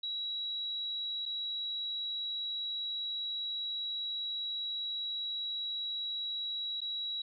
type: tone with dropouts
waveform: sine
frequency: 3885 Hz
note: B7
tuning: 29 cents flat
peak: -34 dBFS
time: 0.03-7.22 s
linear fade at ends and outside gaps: 5 ms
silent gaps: 1.255-1.26 / 6.806-6.815 s
effects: none